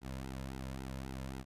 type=tone with flanger; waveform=sawtooth; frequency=66 Hz; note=C2; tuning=16 cents sharp; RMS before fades=-43 dBFS; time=0.01-1.45 s; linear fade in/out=50 ms; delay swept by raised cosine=1.7 to 2.67 ms; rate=3.7 Hz; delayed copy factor=-0.85; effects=resampled to 32000 Hz